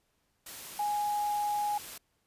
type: tone in noise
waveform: sine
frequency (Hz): 830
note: G#5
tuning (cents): -1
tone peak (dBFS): -28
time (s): 0.79-1.78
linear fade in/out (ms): 5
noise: white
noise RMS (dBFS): -44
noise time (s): 0.46-1.98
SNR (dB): +13
effects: pink hiss -75 dBFS RMS until 2.26 s + resampled to 32000 Hz